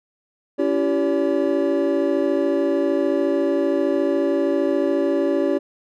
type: tone cluster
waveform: triangle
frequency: 280.9 / 335.6 / 389.1 / 570 Hz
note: C#4 / E4 / G4 / C#5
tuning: +23 / +31 / -13 / +48 cents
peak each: -21 dBFS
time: 0.58-5.59 s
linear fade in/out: 20 ms
effects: none